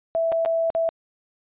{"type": "tone with dropouts", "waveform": "sine", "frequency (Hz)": 659.3, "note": "E5", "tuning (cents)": 0, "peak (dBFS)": -19, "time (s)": [0.15, 0.89], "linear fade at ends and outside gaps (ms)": 0, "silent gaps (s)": [[0.319, 0.324], [0.45, 0.459], [0.702, 0.75]], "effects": ["resampled to 8000 Hz"]}